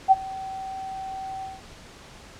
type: tone with ADSR envelope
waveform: sine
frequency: 767 Hz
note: G5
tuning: 38 cents flat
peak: -9 dBFS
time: 0.08-1.62 s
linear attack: 35 ms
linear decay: 30 ms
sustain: -22 dB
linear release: 190 ms
effects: pink hiss -46 dBFS RMS until 2.39 s + low-pass 7000 Hz 12 dB/octave